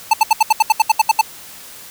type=tone bursts; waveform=square; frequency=879 Hz; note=A5; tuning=2 cents flat; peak=-8 dBFS; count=12; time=0.11-1.213 s; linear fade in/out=5 ms; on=25 ms; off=73 ms; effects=white hiss -37 dBFS RMS until 1.9 s